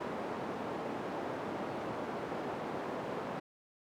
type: band-pass noise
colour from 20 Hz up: white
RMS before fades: -39 dBFS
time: 0-3.4 s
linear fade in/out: 10 ms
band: 180 to 720 Hz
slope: 12 dB/octave
effects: none